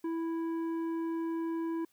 sine tone with tanh clipping, 329.6 Hz, E4, in tune, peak -33 dBFS, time 0.04-1.85 s, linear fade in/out 5 ms, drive 9 dB, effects white hiss -71 dBFS RMS until 1.92 s

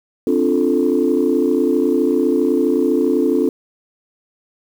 sine chord, D minor seventh, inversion third, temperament equal, 261.6 / 293.7 / 349.2 / 440 Hz, C4 / D4 / F4 / A4, 0 / 0 / 0 / 0 cents, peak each -18 dBFS, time 0.27-3.49 s, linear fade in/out 2 ms, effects tanh soft clip ceiling -5 dBFS + 7-bit

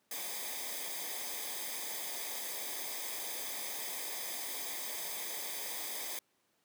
white noise with comb filter, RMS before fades -40 dBFS, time 0.11-6.19 s, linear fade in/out 2 ms, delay 0.71 ms, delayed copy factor -0.7, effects pink hiss -75 dBFS RMS until 6.64 s + high-pass 200 Hz 12 dB/octave

